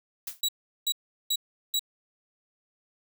blue noise with exponential decay, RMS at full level -30 dBFS, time 0.27-0.41 s, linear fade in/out 5 ms, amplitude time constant 30 ms
sawtooth tone bursts, 3893 Hz, B7, 26 cents flat, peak -21 dBFS, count 4, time 0.43-1.794 s, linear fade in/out 5 ms, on 56 ms, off 380 ms
effects none

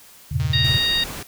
sine chord, E diminished seventh, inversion none, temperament equal with one note detuned, 82.41 / 98 / 118.44 / 138.59 Hz, E2 / G2 / Bb2 / Db3, 0 / 0 / +28 / 0 cents, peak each -25 / -27 / -24 / -23 dBFS, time 0.31-0.78 s, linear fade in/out 10 ms
click train, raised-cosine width 0.2 ms, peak -19 dBFS, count 63, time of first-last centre 0.4-0.797 s, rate 156 Hz
harmonic tone, 932.3 Hz, A#5, in tune, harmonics 2 / 3 / 4 / 5, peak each -26 / -28 / -19 / -27 dBFS, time 0.53-1.04 s, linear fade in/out 5 ms
pink noise, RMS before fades -32 dBFS, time 0.64-1.23 s, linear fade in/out 5 ms
effects white hiss -47 dBFS RMS until 1.27 s

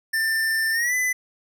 square tone with pitch glide, 1787 to 2006 Hz, A6 to B6, +26 to +26 cents, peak -21 dBFS, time 0.13-1.13 s, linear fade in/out 10 ms, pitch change +200 cents, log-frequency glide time 0.72-0.94 s, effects none

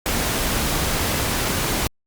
pink noise, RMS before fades -22 dBFS, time 0.06-1.87 s, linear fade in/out 0 ms, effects Opus 48 kbps

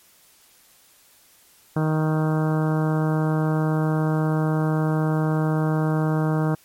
harmonic tone with a mistuned harmonic, 156.2 Hz, D#3, 7 cents sharp, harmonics 1 / 2 / 3 / 4 / 5 / 6 / 7 / 8 / 9 / 10, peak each -20 / -26 / -30 / -32 / -34 / -36 / -37 / -38 / -39 / -40 dBFS, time 1.76-6.55 s, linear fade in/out 5 ms, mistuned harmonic 9, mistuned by -16 cents, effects white hiss -55 dBFS RMS until 6.64 s + MP3 64 kbps

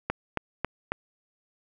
click train, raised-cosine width 0.5 ms, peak -11 dBFS, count 4, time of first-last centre 0.1-0.92 s, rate 3.66 Hz, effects none

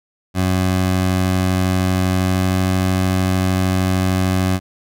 20% pulse tone with pitch glide, 92.7 to 93.24 Hz, F#2 to F#2, +4 to +14 cents, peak -10 dBFS, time 0.34-4.6 s, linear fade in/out 50 ms, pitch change +10 cents, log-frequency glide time 2.16-2.59 s, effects none

